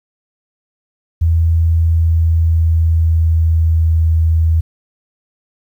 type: tone with pitch glide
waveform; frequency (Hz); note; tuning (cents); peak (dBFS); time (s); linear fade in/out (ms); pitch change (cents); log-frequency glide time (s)
sine; 82.41 to 81.09; E2 to E2; 0 to -28; -9; 1.21-4.61; 10; -28; 1.67-3.93
effects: 8-bit